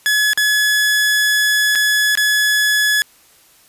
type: tone with dropouts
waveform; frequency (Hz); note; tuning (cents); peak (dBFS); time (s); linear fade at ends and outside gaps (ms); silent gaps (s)
sawtooth; 1700; G#6; +40; -9; 0.06-3.02; 0; 0.333-0.375 / 1.752-1.756 / 2.153-2.174
effects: white hiss -50 dBFS RMS until 3.68 s + resampled to 32000 Hz

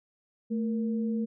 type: tone pair together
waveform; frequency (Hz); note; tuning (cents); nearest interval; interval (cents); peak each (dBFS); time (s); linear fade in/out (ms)
sine; 221.6 / 469.6; A3 / A#4; +13 / +13; octave + minor second; 1300; -27 / -37; 0.5-1.26; 20
effects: none

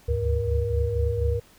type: tone cluster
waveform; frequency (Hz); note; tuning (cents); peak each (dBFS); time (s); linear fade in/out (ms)
sine; 71.7 / 75.9 / 103.1 / 474.6; D2 / D#2 / G#2 / A#4; -41 / -42 / -12 / +31; -27; 0.08-1.4; 10
effects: pink hiss -55 dBFS RMS until 1.58 s

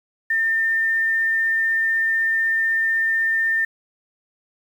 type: tone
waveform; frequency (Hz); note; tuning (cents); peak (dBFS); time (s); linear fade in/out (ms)
sine; 1804; A6; +43; -17; 0.3-3.65; 5
effects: 8-bit

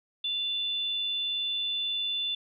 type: tone pair together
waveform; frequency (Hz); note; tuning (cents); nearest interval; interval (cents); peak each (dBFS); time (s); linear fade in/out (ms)
sine; 2779 / 3501; F7 / A7; -9 / -9; major third; 400; -39 / -28; 0.24-2.35; 5
effects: none

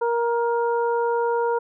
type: harmonic tone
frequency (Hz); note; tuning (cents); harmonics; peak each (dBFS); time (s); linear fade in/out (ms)
470; A#4; +14; 1 / 2 / 3; -21 / -24 / -33; 0.01-1.59; 10
effects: none

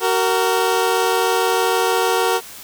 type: tone pair together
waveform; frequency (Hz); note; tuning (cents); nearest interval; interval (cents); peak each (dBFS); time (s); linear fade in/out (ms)
20% pulse; 376.5 / 463.1; F#4 / A#4; +30 / -11; major third; 359; -14 / -13; 0-2.41; 50
effects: white hiss -37 dBFS RMS until 2.63 s

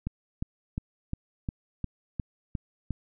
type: click train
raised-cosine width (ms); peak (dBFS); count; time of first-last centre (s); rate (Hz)
5; -18; 9; 0.07-2.907; 2.82
effects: none

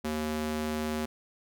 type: tone with high-pass filter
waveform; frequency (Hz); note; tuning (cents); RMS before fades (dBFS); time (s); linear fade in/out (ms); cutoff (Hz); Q
square; 77; D#2; -17; -32; 0.04-1.06; 10; 210; 1.2
effects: none

